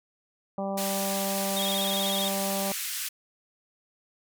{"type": "harmonic tone", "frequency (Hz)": 196, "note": "G3", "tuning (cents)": 0, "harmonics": [1, 2, 3, 4, 5, 6], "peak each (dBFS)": [-32, -40, -32, -35, -42, -44], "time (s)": [0.58, 2.72], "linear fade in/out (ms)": 2}
{"type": "band-pass noise", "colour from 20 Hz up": "white", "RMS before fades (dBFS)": -33, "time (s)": [0.77, 3.09], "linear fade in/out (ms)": 10, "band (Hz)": [1500, 16000], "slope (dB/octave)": 24}
{"type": "tone with vibrato", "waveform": "sine", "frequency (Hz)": 3483, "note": "A7", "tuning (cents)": -18, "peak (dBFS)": -29, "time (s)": [1.56, 2.29], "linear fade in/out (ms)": 10, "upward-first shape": "square", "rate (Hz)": 16, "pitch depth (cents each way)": 94}
{"effects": []}